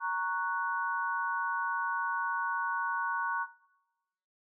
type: chord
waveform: sine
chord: F# major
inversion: first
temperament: equal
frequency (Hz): 932.3 / 1108.7 / 1480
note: A#5 / C#6 / F#6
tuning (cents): 0 / 0 / 0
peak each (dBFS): -34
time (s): 0-3.47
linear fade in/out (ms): 50
effects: noise-tail reverb RT60 1.0 s tail -19 dB re dry